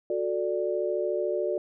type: chord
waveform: sine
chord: D major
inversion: first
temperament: equal with one note detuned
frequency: 366.4 / 440 / 587.3 Hz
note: F#4 / A4 / D5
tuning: -17 / 0 / 0 cents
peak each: -29 / -31 / -29 dBFS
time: 0.1-1.58 s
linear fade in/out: 2 ms
effects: none